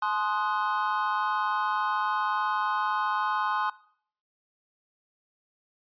triangle chord, Ab dominant seventh, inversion none, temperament equal with one note detuned, 852 / 1046.5 / 1244.5 / 1480 Hz, Ab5 / C6 / Eb6 / Gb6, +44 / 0 / 0 / 0 cents, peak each -29 / -27 / -30 / -32 dBFS, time 0.02-3.7 s, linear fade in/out 5 ms, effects noise-tail reverb RT60 0.6 s tail -20 dB re dry + resampled to 11025 Hz

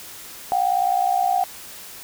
sine tone pair together, 721.6 / 781 Hz, F#5 / G5, -44 / -7 cents, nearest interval minor second, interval 137 cents, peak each -20 dBFS, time 0.52-1.44 s, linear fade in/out 0 ms, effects white hiss -39 dBFS RMS until 2.03 s

